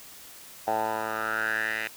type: tone with band-pass filter sweep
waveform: 10% pulse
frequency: 110 Hz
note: A2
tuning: in tune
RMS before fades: -29 dBFS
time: 0.67-1.88 s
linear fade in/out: 10 ms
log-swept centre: 790 to 2200 Hz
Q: 5.6
effects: white hiss -47 dBFS RMS until 1.96 s